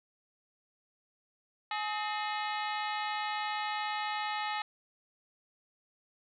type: harmonic tone with a mistuned harmonic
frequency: 422.8 Hz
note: G#4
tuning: 31 cents sharp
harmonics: 2 / 3 / 4 / 5 / 6 / 7 / 8 / 9 / 10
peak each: -35 / -39 / -41 / -43 / -45 / -46 / -47 / -48 / -49 dBFS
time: 1.71-4.62 s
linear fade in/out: 2 ms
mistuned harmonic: 4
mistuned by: +120 cents
effects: none